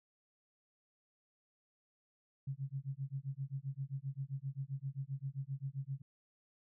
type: tone with tremolo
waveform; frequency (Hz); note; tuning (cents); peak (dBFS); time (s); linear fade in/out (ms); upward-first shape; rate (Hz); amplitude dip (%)
sine; 136.3; C#3; -29; -35; 2.47-6.02; 5; sine; 7.6; 100
effects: none